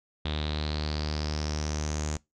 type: tone with low-pass filter sweep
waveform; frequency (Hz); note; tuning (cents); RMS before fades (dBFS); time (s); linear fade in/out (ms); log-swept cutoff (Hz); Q
sawtooth; 75.9; D#2; -42; -31; 0.25-2.17; 5; 3600 to 6900; 7.1
effects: noise-tail reverb RT60 0.2 s tail -23 dB re dry